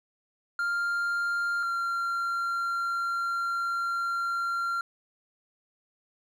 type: tone pair in turn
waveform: triangle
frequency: 1396.9 / 1379.3 Hz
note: F6 / F6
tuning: 0 / -22 cents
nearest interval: unison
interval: 22 cents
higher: first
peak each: -24 / -25 dBFS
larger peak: first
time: 0.59-1.63 / 1.63-4.81 s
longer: second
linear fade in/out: 2 ms
effects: none